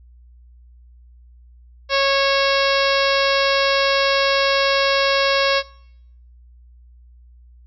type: harmonic tone with a mistuned harmonic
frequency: 550 Hz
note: C#5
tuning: 14 cents flat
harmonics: 1 / 2 / 3 / 4 / 5 / 6 / 7 / 8 / 9 / 10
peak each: -19 / -22 / -24 / -25 / -26 / -27 / -27 / -28 / -29 / -29 dBFS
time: 1.89-5.63 s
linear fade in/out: 50 ms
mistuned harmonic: 5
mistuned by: -20 cents
effects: noise-tail reverb RT60 0.8 s tail -25 dB re dry + added 60 Hz sine -44 dBFS peak until 7.66 s